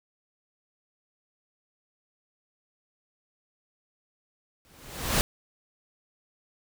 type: noise with exponential growth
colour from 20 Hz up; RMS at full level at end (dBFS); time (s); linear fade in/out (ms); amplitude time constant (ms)
pink; -21; 4.65-5.21; 0; 120
effects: none